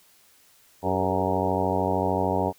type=harmonic tone with a mistuned harmonic; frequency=93.3 Hz; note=F#2; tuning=15 cents sharp; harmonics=1 / 2 / 3 / 4 / 5 / 6 / 7 / 8 / 9 / 10; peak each=-31 / -31 / -31 / -31 / -31 / -31 / -31 / -31 / -31 / -31 dBFS; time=0.82-2.53 s; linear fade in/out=50 ms; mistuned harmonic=4; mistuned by=+53 cents; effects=white hiss -58 dBFS RMS until 2.58 s